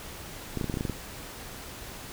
clicks, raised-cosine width 3 ms, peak -17 dBFS, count 9, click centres 0.573 / 0.612 / 0.643 / 0.698 / 0.741 / 0.772 / 0.809 / 0.852 / 0.897 s, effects pink hiss -42 dBFS RMS until 2.12 s

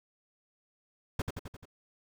brown noise with echo, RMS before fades -30 dBFS, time 1.19-1.22 s, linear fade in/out 5 ms, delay 87 ms, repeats 5, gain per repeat -4 dB, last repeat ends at 1.655 s, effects none

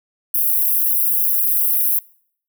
white high-pass noise, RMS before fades -17 dBFS, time 0.34-1.99 s, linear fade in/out 5 ms, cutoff 11000 Hz, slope 48 dB/octave, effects noise-tail reverb RT60 0.6 s tail -24 dB re dry

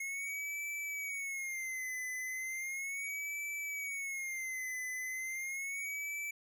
square tone with vibrato, 2160 Hz, C#7, 45 cents flat, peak -38 dBFS, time 0-6.31 s, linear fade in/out 5 ms, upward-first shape sine, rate 0.36 Hz, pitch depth 120 cents each way, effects none

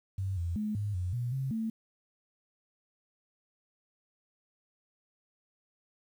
sine tone with pitch steps, 96 / 85.5 / 212.4 / 103.3 / 90 / 121.3 / 133.8 / 223.2 Hz, G2 / F2 / G#3 / G#2 / F#2 / B2 / C3 / A3, -36 / -36 / +39 / -9 / -47 / -31 / +39 / +25 cents, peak -30 dBFS, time 0.18-1.7 s, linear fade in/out 5 ms, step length 190 ms, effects 10-bit

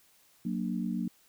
sine chord, Gb augmented, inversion none, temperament equal, 185 / 233.1 / 293.7 Hz, Gb3 / Bb3 / D4, 0 / 0 / 0 cents, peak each -33 / -33 / -38 dBFS, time 0.45-1.08 s, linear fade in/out 5 ms, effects white hiss -64 dBFS RMS until 1.28 s

